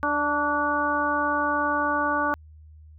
harmonic tone with a mistuned harmonic, 293.7 Hz, D4, in tune, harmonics 1 / 2 / 3 / 4 / 5, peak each -30 / -30 / -28 / -26 / -27 dBFS, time 0.03-2.34 s, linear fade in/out 0 ms, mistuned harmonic 4, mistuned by -35 cents, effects added 77 Hz sine -45 dBFS peak until 2.98 s

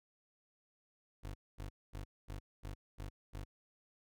25% pulse tone bursts, 50 Hz, G1, 35 cents sharp, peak -39 dBFS, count 7, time 1.23-3.45 s, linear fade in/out 20 ms, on 120 ms, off 230 ms, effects none

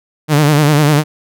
sawtooth tone with vibrato, 148.7 Hz, D3, 22 cents sharp, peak -4 dBFS, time 0.28-1.04 s, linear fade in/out 50 ms, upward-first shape sine, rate 10 Hz, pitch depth 77 cents each way, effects none

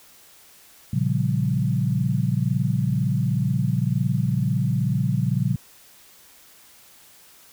sine chord, G half-diminished seventh, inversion first, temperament equal, 116.54 / 138.59 / 174.61 / 196 Hz, Bb2 / Db3 / F3 / G3, 0 / 0 / 0 / 0 cents, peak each -24 / -23 / -26 / -28 dBFS, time 0.93-5.56 s, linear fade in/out 5 ms, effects white hiss -51 dBFS RMS until 7.52 s

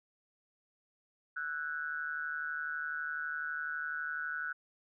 sine tone with amplitude modulation, 1480 Hz, F#6, in tune, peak -31 dBFS, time 1.36-4.53 s, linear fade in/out 10 ms, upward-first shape sine, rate 152 Hz, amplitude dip 85%, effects none

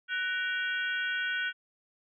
harmonic tone with a mistuned harmonic, 466.2 Hz, A#4, in tune, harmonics 3 / 4 / 5 / 6 / 7, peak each -30 / -39 / -41 / -40 / -40 dBFS, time 0.08-1.53 s, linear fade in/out 50 ms, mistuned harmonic 3, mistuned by +110 cents, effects none

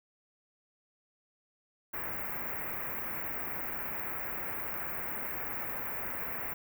white band-stop noise, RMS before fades -37 dBFS, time 1.93-6.54 s, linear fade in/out 10 ms, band 2300 to 15000 Hz, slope 48 dB/octave, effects none

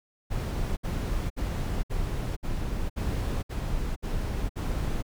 brown noise bursts, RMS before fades -29 dBFS, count 9, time 0.3-5.026 s, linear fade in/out 20 ms, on 470 ms, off 62 ms, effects none

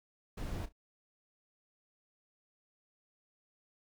brown noise with echo, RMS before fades -39 dBFS, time 0.37-0.66 s, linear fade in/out 10 ms, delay 33 ms, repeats 2, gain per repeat -14 dB, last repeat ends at 0.726 s, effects none

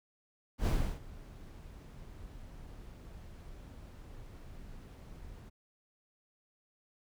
brown noise with ADSR envelope, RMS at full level -28 dBFS, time 0.58-5.5 s, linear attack 89 ms, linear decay 320 ms, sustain -21 dB, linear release 19 ms, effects none

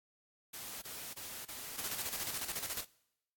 white noise bursts, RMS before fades -45 dBFS, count 6, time 0.53-2.405 s, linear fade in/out 10 ms, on 290 ms, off 27 ms
white noise with tremolo, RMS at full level -38 dBFS, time 1.77-2.85 s, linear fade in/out 20 ms, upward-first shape square, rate 14 Hz, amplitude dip 60%
effects noise-tail reverb RT60 0.8 s tail -22 dB re dry + AAC 64 kbps

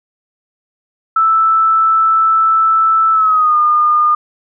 sine tone with pitch glide, 1318.5 to 1216.1 Hz, E6 to D#6, 0 to -40 cents, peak -8 dBFS, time 1.16-4.15 s, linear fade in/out 5 ms, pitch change -140 cents, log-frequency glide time 3.12-3.57 s, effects none

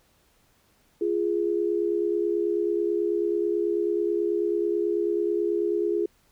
sine tone pair together, 345.1 / 414.3 Hz, F4 / G#4, -21 / -4 cents, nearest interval minor third, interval 317 cents, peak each -25 dBFS, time 1.01-6.06 s, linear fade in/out 5 ms, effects pink hiss -64 dBFS RMS until 6.31 s

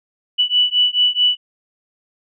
sine beating tone pair, 2960 / 2964.6 Hz, F#7 / F#7, 0 / +3 cents, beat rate 4.6 Hz, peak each -16 dBFS, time 0.38-1.37 s, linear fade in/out 20 ms, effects none

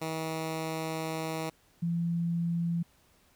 10% pulse / sine tone pair in turn, 160.1 / 169.64 Hz, D#3 / E3, +50 / +50 cents, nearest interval minor second, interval 100 cents, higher second, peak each -24 / -27 dBFS, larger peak first, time 0.01-1.5 / 1.82-2.83 s, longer first, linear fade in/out 10 ms, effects pink hiss -65 dBFS RMS until 3.35 s

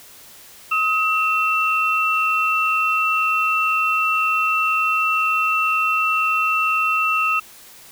sine tone pair together, 1270.3 / 2699 Hz, D#6 / E7, +36 / +40 cents, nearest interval octave + minor second, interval 1304 cents, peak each -19 dBFS, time 0.71-7.4 s, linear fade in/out 10 ms, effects white hiss -44 dBFS RMS until 7.91 s

